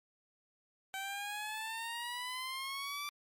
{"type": "exponential sweep", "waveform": "15% pulse", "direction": "up", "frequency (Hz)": [768, 1174.7], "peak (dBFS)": -32, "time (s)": [0.94, 3.09], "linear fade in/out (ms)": 0, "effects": ["MP3 64 kbps"]}